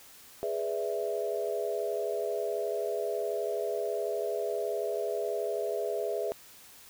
sine chord, E dominant seventh, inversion first, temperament equal, 415.3 / 493.9 / 587.3 / 659.3 Hz, G#4 / B4 / D5 / E5, 0 / 0 / 0 / 0 cents, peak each -33 / -36 / -38 / -34 dBFS, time 0.43-6.32 s, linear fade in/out 0 ms, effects white hiss -53 dBFS RMS until 6.89 s

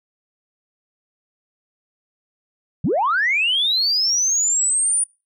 sine linear sweep, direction up, 110 to 9540 Hz, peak -15 dBFS, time 2.84-5.04 s, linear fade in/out 5 ms, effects noise-tail reverb RT60 0.3 s tail -26 dB re dry + tanh soft clip ceiling -11 dBFS

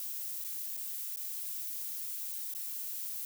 violet noise with dropouts, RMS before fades -39 dBFS, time 0-3.25 s, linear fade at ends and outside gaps 1 ms, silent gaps 0.44-0.446 / 0.768-0.773 / 1.161-1.171 / 2.538-2.549 s, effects none

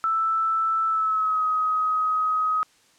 sine tone with pitch glide, 1321 to 1262.8 Hz, E6 to D#6, +3 to +25 cents, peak -20 dBFS, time 0.04-2.63 s, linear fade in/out 0 ms, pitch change -78 cents, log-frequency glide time 0.87-1.44 s, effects white hiss -59 dBFS RMS until 2.98 s + low-pass 8000 Hz 12 dB/octave

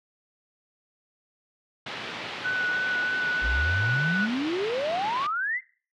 white band-pass noise, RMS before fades -36 dBFS, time 1.86-5.27 s, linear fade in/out 5 ms, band 110 to 3500 Hz, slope 24 dB/octave
sine tone with vibrato, 1486 Hz, F#6, 7 cents sharp, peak -24 dBFS, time 2.44-4.27 s, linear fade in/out 20 ms, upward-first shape sine, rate 3.2 Hz, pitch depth 15 cents each way
sine exponential sweep, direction up, 52.4 to 2136 Hz, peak -25 dBFS, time 3.41-5.61 s, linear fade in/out 50 ms
effects noise-tail reverb RT60 0.4 s tail -21 dB re dry

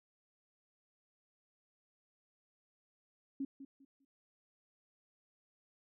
sine tone with echo, 273.3 Hz, C#4, 24 cents flat, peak -35 dBFS, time 3.4-3.45 s, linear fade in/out 5 ms, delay 200 ms, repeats 3, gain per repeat -12 dB, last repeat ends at 4.05 s, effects none

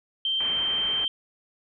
sine tone, 3136 Hz, G7, in tune, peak -23 dBFS, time 0.25-1.08 s, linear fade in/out 2 ms
white low-pass noise, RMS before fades -39 dBFS, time 0.4-1.05 s, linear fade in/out 5 ms, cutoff 2700 Hz, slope 48 dB/octave
effects none

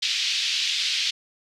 pink band-pass noise, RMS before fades -25 dBFS, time 0.02-1.11 s, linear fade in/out 10 ms, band 2800 to 4900 Hz, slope 24 dB/octave, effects none

